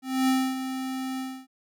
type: tone with ADSR envelope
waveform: square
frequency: 261.6 Hz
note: C4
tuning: in tune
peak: -20 dBFS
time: 0.02-1.47 s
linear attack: 260 ms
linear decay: 270 ms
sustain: -10 dB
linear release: 280 ms
effects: none